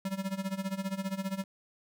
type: tone with tremolo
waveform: square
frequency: 192.8 Hz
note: G3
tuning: 28 cents flat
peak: -30 dBFS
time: 0.05-1.44 s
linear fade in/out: 2 ms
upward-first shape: sine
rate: 15 Hz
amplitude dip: 85%
effects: none